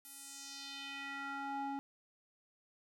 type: tone with band-pass filter sweep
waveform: square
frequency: 277.2 Hz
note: C#4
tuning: in tune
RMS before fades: -44 dBFS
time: 0.05-1.79 s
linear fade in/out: 0 ms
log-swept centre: 12000 to 600 Hz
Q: 2.1
effects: none